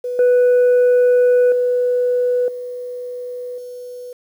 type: tone with level steps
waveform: sine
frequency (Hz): 493.9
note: B4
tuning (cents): 0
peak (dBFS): -20 / -7 / -13 / -25 / -29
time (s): 0.04-4.13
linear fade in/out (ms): 5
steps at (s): 0.19 / 1.52 / 2.48 / 3.58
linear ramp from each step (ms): 2
effects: tanh soft clip ceiling -9 dBFS + 8-bit